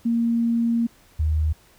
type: tone pair in turn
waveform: sine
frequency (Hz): 232.6 / 77.62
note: A#3 / D#2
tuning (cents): -4 / -4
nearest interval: octave + perfect fifth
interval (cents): 1900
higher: first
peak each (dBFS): -18 / -18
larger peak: neither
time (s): 0.05-0.87 / 1.19-1.53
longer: first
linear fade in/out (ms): 10
effects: pink hiss -55 dBFS RMS until 1.78 s